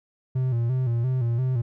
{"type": "tone with vibrato", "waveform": "triangle", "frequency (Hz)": 123.1, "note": "B2", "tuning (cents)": -5, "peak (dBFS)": -19, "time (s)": [0.35, 1.62], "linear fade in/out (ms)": 10, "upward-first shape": "square", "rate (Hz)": 2.9, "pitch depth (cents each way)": 84, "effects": []}